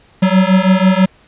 square beating tone pair, 185 / 191.1 Hz, F#3 / G3, 0 / -44 cents, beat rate 6.1 Hz, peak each -12 dBFS, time 0.22-1.06 s, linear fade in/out 10 ms, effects pink hiss -49 dBFS RMS until 1.27 s + resampled to 8000 Hz

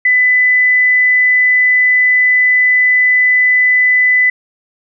sine tone, 2000 Hz, B6, 21 cents sharp, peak -7 dBFS, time 0.05-4.3 s, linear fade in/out 5 ms, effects none

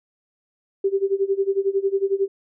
sine tone with tremolo, 392 Hz, G4, in tune, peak -15 dBFS, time 0.84-2.28 s, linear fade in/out 5 ms, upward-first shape sine, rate 11 Hz, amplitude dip 90%, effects none

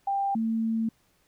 sine tone pair in turn, 792 / 224.6 Hz, G5 / A3, +18 / +36 cents, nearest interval octave + minor seventh, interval 2182 cents, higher first, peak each -24 dBFS, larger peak neither, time 0.07-0.35 / 0.35-0.89 s, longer second, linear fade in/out 5 ms, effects pink hiss -67 dBFS RMS until 1.27 s

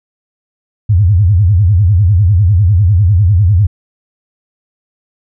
sine tone with vibrato, 95 Hz, F#2, 46 cents sharp, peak -5 dBFS, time 0.89-3.67 s, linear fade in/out 10 ms, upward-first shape sine, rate 10 Hz, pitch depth 250 cents each way, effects none

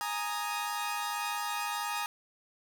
sawtooth chord, Ab suspended second, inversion none, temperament equal, 830.6 / 932.3 / 1244.5 Hz, Ab5 / Bb5 / Eb6, 0 / 0 / 0 cents, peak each -33 dBFS, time 0.01-2.06 s, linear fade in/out 0 ms, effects none

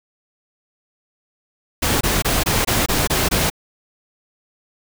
pink noise bursts, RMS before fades -18 dBFS, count 8, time 1.82-3.501 s, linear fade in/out 10 ms, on 190 ms, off 23 ms, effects none

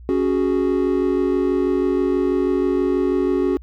triangle chord, C# suspended fourth, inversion none, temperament just, 277.2 / 369.6 / 415.8 Hz, C#4 / F#4 / G#4, 0 / -2 / +2 cents, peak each -19 / -17 / -22 dBFS, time 0.09-3.57 s, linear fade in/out 0 ms, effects added 60 Hz sine -37 dBFS peak until 3.62 s

